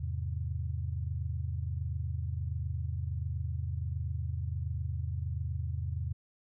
sine chord, E augmented, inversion none, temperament equal, 82.41 / 103.83 / 130.81 Hz, E2 / G#2 / B#2, 0 / 0 / 0 cents, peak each -34 / -38 / -38 dBFS, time 0-6.13 s, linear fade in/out 10 ms, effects none

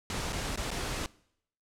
pink noise with dropouts, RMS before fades -34 dBFS, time 0.1-1.06 s, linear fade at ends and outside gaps 1 ms, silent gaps 0.324-0.329 / 0.559-0.574 / 0.706-0.714 s, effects noise-tail reverb RT60 0.7 s tail -22 dB re dry + low-pass 9000 Hz 12 dB/octave

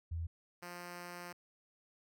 sine / 5% pulse tone pair in turn, 83 / 175.87 Hz, E2 / F3, +12 / +12 cents, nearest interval octave + minor second, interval 1300 cents, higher second, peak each -36 / -34 dBFS, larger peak second, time 0.11-0.27 / 0.62-1.33 s, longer second, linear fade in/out 10 ms, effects none

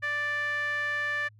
sawtooth tone with band-pass filter, 587.3 Hz, D5, in tune, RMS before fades -30 dBFS, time 0.02-1.29 s, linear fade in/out 20 ms, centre 1800 Hz, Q 5.6, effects added 106 Hz sine -53 dBFS peak until 1.39 s

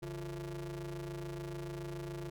40% pulse ring-modulated tone, 103 Hz, G#2, 14 cents flat, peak -36 dBFS, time 0.02-2.3 s, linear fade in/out 10 ms, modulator 244 Hz, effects none

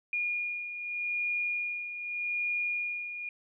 sine beating tone pair, 2430 / 2430.83 Hz, D#7 / D#7, -42 / -41 cents, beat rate 0.83 Hz, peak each -38 / -31 dBFS, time 0.13-3.29 s, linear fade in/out 2 ms, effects none

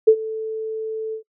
sine tone with ADSR envelope, 440 Hz, A4, in tune, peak -5 dBFS, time 0.07-1.23 s, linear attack 13 ms, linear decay 70 ms, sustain -19 dB, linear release 96 ms, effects noise-tail reverb RT60 0.1 s tail -26 dB re dry

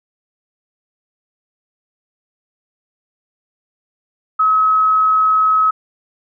sine tone, 1281 Hz, E6, 50 cents flat, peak -10 dBFS, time 4.39-5.71 s, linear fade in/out 10 ms, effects none

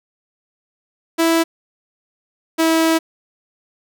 sawtooth tone pair in turn, 329.6 / 324.7 Hz, E4 / E4, 0 / -26 cents, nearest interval unison, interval 26 cents, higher first, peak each -9 dBFS, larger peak neither, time 1.18-1.44 / 2.58-2.99 s, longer second, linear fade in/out 20 ms, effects none

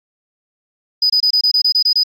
sine tone bursts, 4978 Hz, D#8, in tune, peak -9 dBFS, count 10, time 1.02-2.034 s, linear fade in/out 5 ms, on 78 ms, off 26 ms, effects tanh soft clip ceiling -7 dBFS + AAC 64 kbps

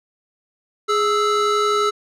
square tone pair together, 415.7 / 1318.5 Hz, G#4 / E6, +2 / 0 cents, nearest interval octave + minor sixth, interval 1998 cents, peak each -20 / -19 dBFS, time 0.88-1.91 s, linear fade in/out 20 ms, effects low-pass 6000 Hz 12 dB/octave

